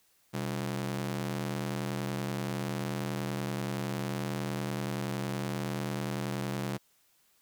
sawtooth ring-modulated tone, 160.9 Hz, E3, 42 cents flat, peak -25 dBFS, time 0.33-6.78 s, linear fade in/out 20 ms, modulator 35.4 Hz, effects white hiss -68 dBFS RMS until 7.41 s

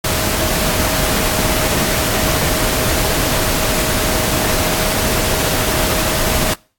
sine tone in noise, 630 Hz, D#5, 21 cents sharp, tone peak -26 dBFS, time 0.04-6.54 s, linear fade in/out 5 ms, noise pink, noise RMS -17 dBFS, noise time 0.04-6.54 s, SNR -12 dB, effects noise-tail reverb RT60 0.4 s tail -24 dB re dry + AAC 64 kbps

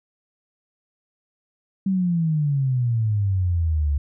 sine exponential sweep, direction down, 196 to 70 Hz, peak -18 dBFS, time 1.86-3.98 s, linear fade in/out 5 ms, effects none

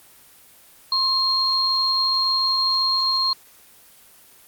sine tone pair together, 1061 / 4229 Hz, C6 / C8, +24 / +18 cents, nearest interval 2 octaves, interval 2394 cents, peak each -25 / -18 dBFS, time 0.92-3.33 s, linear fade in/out 2 ms, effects white hiss -50 dBFS RMS until 4.47 s + Opus 24 kbps

